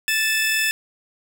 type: tone pair together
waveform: sawtooth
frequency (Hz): 1760 / 2619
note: A6 / E7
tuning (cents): 0 / -12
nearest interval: perfect fifth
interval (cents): 688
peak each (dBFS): -18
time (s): 0.08-0.71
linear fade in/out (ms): 0
effects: none